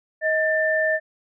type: tone pair together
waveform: sine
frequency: 630 / 1781.9 Hz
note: D#5 / A6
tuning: +21 / +21 cents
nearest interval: octave + tritone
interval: 1800 cents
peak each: -21 dBFS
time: 0.21-1 s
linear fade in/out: 50 ms
effects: none